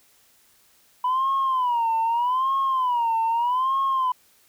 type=tone with vibrato; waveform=sine; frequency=988 Hz; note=B5; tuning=in tune; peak=-18 dBFS; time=1.04-4.12 s; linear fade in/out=5 ms; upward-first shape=sine; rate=0.81 Hz; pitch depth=160 cents each way; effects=tanh soft clip ceiling -17 dBFS + white hiss -59 dBFS RMS until 4.48 s